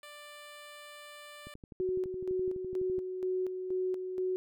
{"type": "tone", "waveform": "10% pulse", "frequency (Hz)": 590, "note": "D5", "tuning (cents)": 8, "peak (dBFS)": -39, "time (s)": [0.03, 1.54], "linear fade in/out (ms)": 2}
{"type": "click train", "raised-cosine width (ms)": 3, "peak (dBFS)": -34, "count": 19, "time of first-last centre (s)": [1.47, 2.983], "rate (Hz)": 11.9}
{"type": "tone with tremolo", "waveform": "sine", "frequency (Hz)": 370.4, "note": "F#4", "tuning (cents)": 2, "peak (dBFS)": -29, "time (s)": [1.8, 4.36], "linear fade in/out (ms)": 0, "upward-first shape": "square", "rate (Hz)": 2.1, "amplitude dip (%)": 50}
{"effects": []}